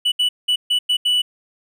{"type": "tone bursts at uneven times", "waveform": "triangle", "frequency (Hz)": 2960, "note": "F#7", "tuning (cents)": 0, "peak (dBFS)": -13, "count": 6, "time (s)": [[0.05, 0.12], [0.19, 0.29], [0.48, 0.56], [0.7, 0.79], [0.89, 0.97], [1.05, 1.22]], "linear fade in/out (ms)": 10, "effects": []}